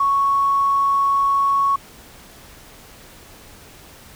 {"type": "tone with tanh clipping", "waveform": "triangle", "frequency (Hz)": 1108.7, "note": "C#6", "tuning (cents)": 0, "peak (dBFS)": -14, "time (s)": [0, 1.76], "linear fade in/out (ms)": 5, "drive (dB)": 2, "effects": ["pink hiss -44 dBFS RMS until 4.15 s"]}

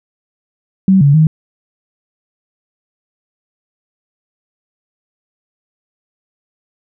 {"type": "tone with pitch steps", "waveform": "sine", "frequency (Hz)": [191.1, 141.9, 156.8], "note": ["G3", "C#3", "D#3"], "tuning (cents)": [-44, 41, 14], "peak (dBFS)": -5, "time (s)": [0.88, 1.27], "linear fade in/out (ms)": 2, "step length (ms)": 130, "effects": []}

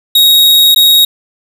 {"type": "tone with dropouts", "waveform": "45% pulse", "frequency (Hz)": 3775, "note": "A#7", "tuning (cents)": 21, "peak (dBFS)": -4, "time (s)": [0.15, 1.05], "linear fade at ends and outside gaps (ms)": 5, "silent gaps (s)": [0.747, 0.76], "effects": []}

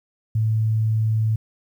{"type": "tone", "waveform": "sine", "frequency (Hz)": 110, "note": "A2", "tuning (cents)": 0, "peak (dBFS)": -17, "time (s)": [0.35, 1.36], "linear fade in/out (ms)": 5, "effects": ["9-bit"]}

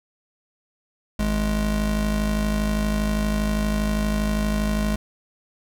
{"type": "tone pair together", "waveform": "square", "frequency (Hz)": [52.5, 210], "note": ["G#1", "G#3"], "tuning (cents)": [19, 19], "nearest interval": "2 octaves", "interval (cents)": 2400, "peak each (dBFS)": [-24, -24], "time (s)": [1.19, 4.96], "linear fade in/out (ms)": 5, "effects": []}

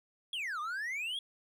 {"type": "exponential two-way sweep", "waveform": "triangle", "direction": "down then up", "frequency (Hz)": [3400, 1169, 3400], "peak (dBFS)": -33, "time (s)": [0.33, 1.19], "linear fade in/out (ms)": 2, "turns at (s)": 0.6, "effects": []}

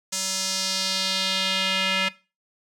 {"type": "tone with band-pass filter sweep", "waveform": "square", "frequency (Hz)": 190.2, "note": "F#3", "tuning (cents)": 48, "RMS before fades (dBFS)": -25, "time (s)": [0.12, 2.09], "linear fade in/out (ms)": 10, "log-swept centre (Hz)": [6900, 2500], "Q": 2, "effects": ["noise-tail reverb RT60 0.3 s tail -19 dB re dry"]}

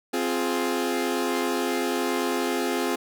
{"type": "chord", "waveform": "sawtooth", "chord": "F minor", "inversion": "second", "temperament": "equal with one note detuned", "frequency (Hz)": [261.6, 349.2, 419.6], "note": ["C4", "F4", "Ab4"], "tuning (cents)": [0, 0, 18], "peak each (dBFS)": [-24, -24, -25], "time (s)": [0.13, 2.96], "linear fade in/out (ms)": 10, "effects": []}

